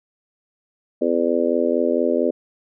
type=harmonic tone; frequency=84.4 Hz; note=E2; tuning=41 cents sharp; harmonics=3 / 4 / 5 / 6 / 7; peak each=-23 / -23 / -23 / -23 / -23 dBFS; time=1.01-2.31 s; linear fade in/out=10 ms; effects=none